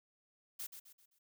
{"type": "noise with echo", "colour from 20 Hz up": "blue", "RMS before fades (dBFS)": -43, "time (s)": [0.59, 0.67], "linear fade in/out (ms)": 10, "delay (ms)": 130, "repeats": 4, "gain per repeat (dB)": -8, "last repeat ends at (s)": 1.19, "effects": []}